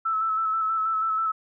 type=tone with vibrato; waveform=sine; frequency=1310 Hz; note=E6; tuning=11 cents flat; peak=-22 dBFS; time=0.05-1.32 s; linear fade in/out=10 ms; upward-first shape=square; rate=6.2 Hz; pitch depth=21 cents each way; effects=none